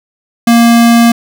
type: tone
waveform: square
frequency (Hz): 233.7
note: A#3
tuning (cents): +5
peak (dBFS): -4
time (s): 0.47-1.12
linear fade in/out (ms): 5
effects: none